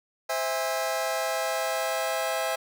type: chord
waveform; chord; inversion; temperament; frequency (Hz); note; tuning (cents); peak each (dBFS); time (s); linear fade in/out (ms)
sawtooth; C augmented; none; just; 523.3 / 654.1 / 817.6; C5 / E5 / G#5; 0 / -14 / -27; -28 / -25 / -28; 0.29-2.56; 10
effects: none